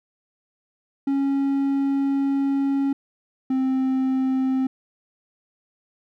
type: tone pair in turn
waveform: triangle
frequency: 275.7 / 262.4 Hz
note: C#4 / C4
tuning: -9 / +5 cents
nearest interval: minor second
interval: 86 cents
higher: first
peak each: -17 dBFS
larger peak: neither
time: 1.07-2.93 / 3.5-4.67 s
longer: first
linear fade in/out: 5 ms
effects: none